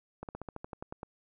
slowing click train, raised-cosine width 1 ms, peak -26 dBFS, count 11, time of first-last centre 0.23-1.031 s, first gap 58 ms, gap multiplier 1.07, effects none

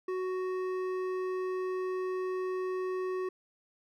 sine tone with hard clipping, 370.9 Hz, F#4, 4 cents sharp, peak -33 dBFS, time 0.08-3.29 s, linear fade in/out 5 ms, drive 10 dB, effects none

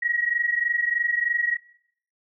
sine tone pair together, 1897.8 / 1921 Hz, A#6 / B6, +31 / -48 cents, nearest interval unison, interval 21 cents, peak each -24 / -25 dBFS, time 0.02-1.57 s, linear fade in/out 10 ms, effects noise-tail reverb RT60 0.6 s tail -17 dB re dry

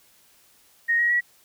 sine tone with pitch steps, 1864.7 / 1896.2 / 1928.2 Hz, A#6 / A#6 / B6, 0 / +29 / -42 cents, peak -18 dBFS, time 0.88-1.21 s, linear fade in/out 20 ms, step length 110 ms, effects white hiss -58 dBFS RMS until 1.44 s

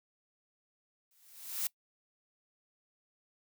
blue noise with exponential growth, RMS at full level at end -31 dBFS, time 1.11-1.67 s, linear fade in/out 2 ms, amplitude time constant 120 ms, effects noise-tail reverb RT60 0.1 s tail -23 dB re dry

